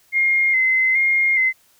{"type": "tone with vibrato", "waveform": "sine", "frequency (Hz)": 2093, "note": "C7", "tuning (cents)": 0, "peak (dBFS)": -14, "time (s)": [0.12, 1.53], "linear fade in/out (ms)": 50, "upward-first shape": "square", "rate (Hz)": 1.2, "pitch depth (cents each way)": 31, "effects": ["white hiss -57 dBFS RMS until 1.79 s"]}